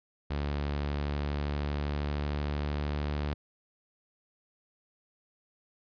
sawtooth tone with pitch glide, 72.2 to 73.5 Hz, D2 to D2, -29 to +2 cents, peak -26 dBFS, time 0.3-3.34 s, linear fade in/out 10 ms, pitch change +31 cents, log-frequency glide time 0.69-3.14 s, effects resampled to 11025 Hz

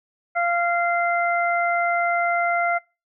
harmonic tone, 692 Hz, F5, 16 cents flat, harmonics 1 / 2 / 3, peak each -21 / -24 / -26 dBFS, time 0.35-2.79 s, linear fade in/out 20 ms, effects noise-tail reverb RT60 0.3 s tail -26 dB re dry

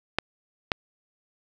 clicks, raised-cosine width 0.3 ms, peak -6 dBFS, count 2, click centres 0.186 / 0.718 s, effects none

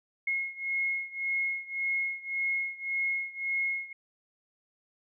sine beating tone pair, 2162 / 2163.8 Hz, C#7 / C#7, -44 / -42 cents, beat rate 1.8 Hz, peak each -31 / -33 dBFS, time 0.27-3.93 s, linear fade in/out 5 ms, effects none

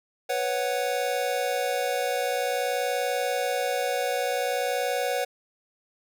square chord, B suspended second, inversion none, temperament equal, 493.9 / 554.4 / 740 Hz, B4 / C#5 / F#5, 0 / 0 / 0 cents, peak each -30 dBFS, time 0.29-5.25 s, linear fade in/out 10 ms, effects none

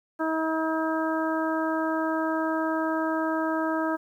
harmonic tone, 319.4 Hz, D#4, 45 cents sharp, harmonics 1 / 2 / 3 / 4 / 5, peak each -27 / -30 / -32 / -33 / -34 dBFS, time 0.19-3.97 s, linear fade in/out 20 ms, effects 10-bit

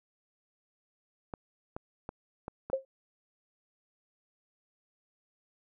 clicks, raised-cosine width 1 ms, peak -24 dBFS, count 5, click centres 1.338 / 1.765 / 2.091 / 2.481 / 2.7 s
sine tone with exponential decay, 534 Hz, C5, 35 cents sharp, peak -22 dBFS, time 2.73-2.85 s, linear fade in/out 2 ms, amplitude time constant 25 ms
effects none

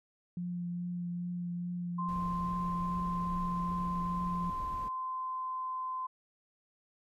sine tone with vibrato, 175.5 Hz, F3, 9 cents sharp, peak -34 dBFS, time 0.37-4.5 s, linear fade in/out 2 ms, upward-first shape triangle, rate 2.4 Hz, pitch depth 15 cents each way
sine tone with pitch glide, 1045 to 1031.2 Hz, C6 to C6, -2 to -26 cents, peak -34 dBFS, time 1.98-6.07 s, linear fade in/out 10 ms, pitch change -24 cents, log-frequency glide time 2.13-5.86 s
brown noise, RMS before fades -44 dBFS, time 2.08-4.89 s, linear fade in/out 10 ms
effects none

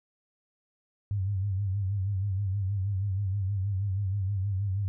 sine tone with vibrato, 98 Hz, G2, in tune, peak -26 dBFS, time 1.11-4.88 s, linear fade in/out 0 ms, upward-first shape sine, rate 6.3 Hz, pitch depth 87 cents each way, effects none

